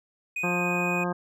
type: tone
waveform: triangle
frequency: 2489 Hz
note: D#7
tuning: in tune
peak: -26 dBFS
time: 0.36-1.04 s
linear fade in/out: 5 ms
type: harmonic tone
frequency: 177 Hz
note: F3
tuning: 23 cents sharp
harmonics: 1 / 2 / 3 / 4 / 5 / 6 / 7 / 9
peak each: -29 / -32 / -34 / -35 / -36 / -37 / -37 / -39 dBFS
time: 0.43-1.13 s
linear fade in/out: 10 ms
effects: none